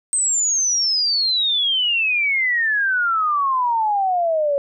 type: exponential sweep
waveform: sine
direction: down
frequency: 8372 to 554.4 Hz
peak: -16 dBFS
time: 0.13-4.58 s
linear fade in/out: 0 ms
effects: none